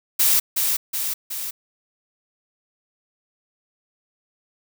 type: noise with echo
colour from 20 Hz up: blue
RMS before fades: -17 dBFS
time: 0.19-0.4 s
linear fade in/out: 10 ms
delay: 370 ms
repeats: 3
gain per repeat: -4 dB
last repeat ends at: 1.51 s
effects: none